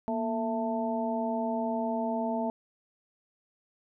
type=harmonic tone with a mistuned harmonic; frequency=222 Hz; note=A3; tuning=16 cents sharp; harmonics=1 / 2 / 3 / 4; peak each=-31 / -38 / -32 / -35 dBFS; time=0.08-2.5 s; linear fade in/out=0 ms; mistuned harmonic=1; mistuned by=+100 cents; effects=none